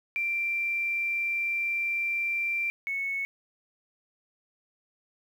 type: tone pair in turn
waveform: sine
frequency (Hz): 2358 / 2206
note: D7 / C#7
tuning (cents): +6 / -9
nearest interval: minor second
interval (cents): 115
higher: first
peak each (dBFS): -26 / -28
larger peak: first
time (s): 0.16-2.7 / 2.87-3.25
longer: first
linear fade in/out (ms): 0
effects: 9-bit